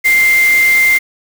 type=tone in noise; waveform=sine; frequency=2095 Hz; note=C7; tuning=2 cents sharp; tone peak=-7 dBFS; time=0.04-0.99 s; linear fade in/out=20 ms; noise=white; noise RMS=-22 dBFS; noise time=0.04-0.99 s; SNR=+12 dB; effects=none